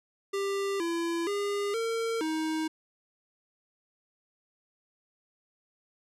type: tone with pitch steps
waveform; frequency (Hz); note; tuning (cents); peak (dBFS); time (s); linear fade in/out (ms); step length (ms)
square; 395.8 / 337 / 405.6 / 455.9 / 315.6; G4 / E4 / G#4 / A#4 / D#4; +17 / +38 / -41 / -39 / +25; -29; 0.33-2.68; 10; 470
effects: low-pass 10000 Hz 12 dB/octave